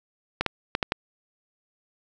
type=clicks; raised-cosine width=0.3 ms; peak=-7 dBFS; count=5; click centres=0.41 / 0.463 / 0.751 / 0.828 / 0.921 s; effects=none